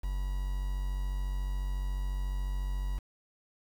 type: tone with quantisation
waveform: triangle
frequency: 47.04 Hz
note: F#1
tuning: 29 cents sharp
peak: -28 dBFS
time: 0.03-2.99 s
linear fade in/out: 10 ms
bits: 8
effects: none